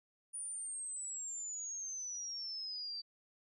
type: exponential sweep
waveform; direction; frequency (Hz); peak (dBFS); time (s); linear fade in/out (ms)
sine; down; 9570 to 4627; -40; 0.33-3.02; 20
effects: none